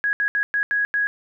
sine tone bursts at uneven times, 1661.2 Hz, G#6, in tune, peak -18 dBFS, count 6, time 0.04-0.13 / 0.2-0.28 / 0.35-0.43 / 0.54-0.63 / 0.71-0.85 / 0.94-1.07 s, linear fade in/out 0 ms, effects none

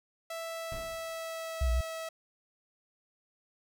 sawtooth tone with pitch glide, 659.3 to 649.5 Hz, E5 to E5, 0 to -26 cents, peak -33 dBFS, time 0.3-2.09 s, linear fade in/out 5 ms, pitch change -26 cents, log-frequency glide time 0.4-1.83 s
brown noise with exponential decay, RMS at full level -40 dBFS, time 0.72-1.28 s, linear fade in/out 2 ms, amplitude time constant 120 ms
sine linear two-way sweep, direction down then up, 69.3 to 58.27 to 67.8 Hz, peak -25 dBFS, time 1.61-1.81 s, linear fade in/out 5 ms, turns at 1.72 s
effects none

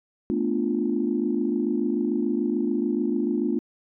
sine chord, B half-diminished seventh, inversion third, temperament equal, 220 / 246.9 / 293.7 / 349.2 Hz, A3 / B3 / D4 / F4, 0 / 0 / 0 / 0 cents, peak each -27 dBFS, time 0.3-3.59 s, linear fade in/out 0 ms, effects tanh soft clip ceiling -11 dBFS

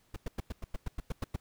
brown noise bursts, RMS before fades -33 dBFS, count 11, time 0.14-1.362 s, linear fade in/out 5 ms, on 22 ms, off 98 ms, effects pink hiss -69 dBFS RMS until 1.4 s

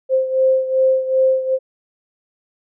sine beating tone pair, 523.3 / 525.9 Hz, C5 / C5, 0 / +9 cents, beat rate 2.6 Hz, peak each -14 / -19 dBFS, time 0.09-1.59 s, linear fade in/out 50 ms, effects none

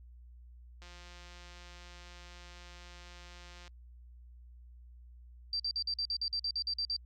click train, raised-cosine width 0.2 ms, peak -36 dBFS, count 504, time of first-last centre 0.82-3.678 s, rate 176 Hz
sine tone bursts, 4691 Hz, D8, 3 cents flat, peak -31 dBFS, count 13, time 5.53-6.965 s, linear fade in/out 2 ms, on 67 ms, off 47 ms
effects added 60 Hz sine -51 dBFS peak until 7.05 s + Opus 48 kbps

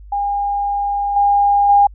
sine tone with level steps, 810 Hz, G#5, 43 cents flat, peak -16 / -10 / -7 dBFS, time 0.12-1.87 s, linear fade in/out 5 ms, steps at 1.16 / 1.69 s, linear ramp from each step 5 ms, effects added 50 Hz sine -35 dBFS peak until 1.94 s

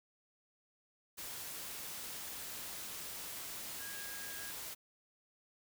sine tone in noise, 1638 Hz, G#6, 24 cents flat, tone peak -49 dBFS, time 3.79-4.52 s, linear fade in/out 20 ms, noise white, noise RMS -45 dBFS, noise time 1.17-4.75 s, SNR -7 dB, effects none

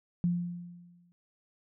sine tone with exponential decay, 174.61 Hz, F3, in tune, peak -23 dBFS, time 0.24-1.12 s, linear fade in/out 0 ms, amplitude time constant 190 ms, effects none

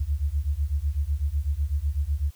sine beating tone pair, 68.4 / 76.4 Hz, C#2 / D#2, -23 / -31 cents, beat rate 8 Hz, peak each -26 dBFS, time 0-2.31 s, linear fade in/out 10 ms, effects white hiss -58 dBFS RMS until 2.35 s

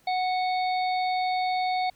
harmonic tone, 738 Hz, F#5, 5 cents flat, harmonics 1 / 3 / 5 / 6, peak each -24 / -34 / -39 / -39 dBFS, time 0.07-1.9 s, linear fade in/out 5 ms, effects pink hiss -62 dBFS RMS until 1.95 s

